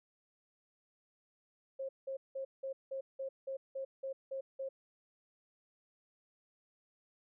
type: tone bursts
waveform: sine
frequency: 537 Hz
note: C5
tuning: 45 cents sharp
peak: -37 dBFS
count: 11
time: 1.79-4.69 s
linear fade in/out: 10 ms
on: 100 ms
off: 180 ms
effects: none